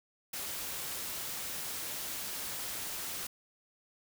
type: noise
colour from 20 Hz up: white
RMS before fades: -39 dBFS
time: 0.33-3.27 s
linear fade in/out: 5 ms
effects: none